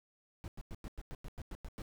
brown noise bursts, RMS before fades -43 dBFS, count 11, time 0.44-1.819 s, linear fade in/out 0 ms, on 39 ms, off 95 ms, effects none

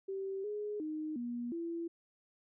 sine tone with pitch steps, 387.6 / 417.6 / 309.2 / 240.1 / 336.3 Hz, G4 / G#4 / D#4 / B3 / E4, -20 / +10 / -11 / -49 / +35 cents, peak -36 dBFS, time 0.08-1.88 s, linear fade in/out 10 ms, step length 360 ms, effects none

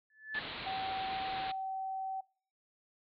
sine tone with exponential growth, 1738 Hz, A6, 22 cents flat, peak -30 dBFS, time 0.1-0.39 s, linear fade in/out 2 ms, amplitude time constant 62 ms
white low-pass noise, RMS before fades -43 dBFS, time 0.34-1.52 s, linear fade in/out 10 ms, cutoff 4200 Hz, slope 96 dB/octave
sine tone, 766 Hz, G5, 40 cents flat, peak -35 dBFS, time 0.66-2.21 s, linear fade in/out 10 ms
effects noise-tail reverb RT60 0.5 s tail -25 dB re dry

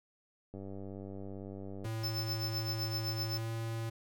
click train, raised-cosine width 2 ms, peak -32 dBFS, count 130, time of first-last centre 0.54-1.858 s, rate 97.9 Hz
square tone with pitch glide, 111.8 to 113.56 Hz, A2 to A#2, +28 to -45 cents, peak -36 dBFS, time 1.84-3.9 s, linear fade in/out 10 ms, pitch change +27 cents, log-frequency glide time 3.24-3.52 s
square tone with tremolo, 5270 Hz, E8, 1 cent flat, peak -34 dBFS, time 2.03-3.38 s, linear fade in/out 10 ms, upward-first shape triangle, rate 7.8 Hz, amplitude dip 90%
effects none

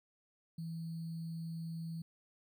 sine tone with sample-and-hold, 164.4 Hz, E3, 4 cents flat, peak -39 dBFS, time 0.58-2.02 s, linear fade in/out 5 ms, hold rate 4410 Hz, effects none

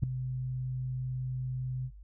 sine tone with ADSR envelope, 128.2 Hz, C3, 35 cents flat, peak -19 dBFS, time 0.02-1.91 s, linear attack 14 ms, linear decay 3 ms, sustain -13 dB, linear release 62 ms, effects noise-tail reverb RT60 0.2 s tail -24 dB re dry + added 50 Hz sine -47 dBFS peak until 2.03 s

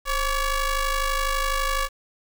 sawtooth ring-modulated tone, 560 Hz, C#5, 18 cents sharp, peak -15 dBFS, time 0.05-1.89 s, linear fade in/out 50 ms, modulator 586 Hz, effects 8-bit

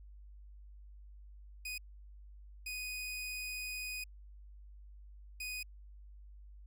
sawtooth tone bursts at uneven times, 2489 Hz, D#7, in tune, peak -36 dBFS, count 3, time 1.65-1.78 / 2.66-4.04 / 5.4-5.63 s, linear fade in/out 5 ms, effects added 50 Hz sine -51 dBFS peak until 6.66 s

